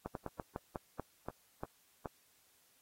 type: slowing click train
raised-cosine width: 1 ms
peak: -25 dBFS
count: 10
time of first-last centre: 0.06-2.058 s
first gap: 92 ms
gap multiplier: 1.21
effects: white hiss -70 dBFS RMS until 2.81 s + AAC 48 kbps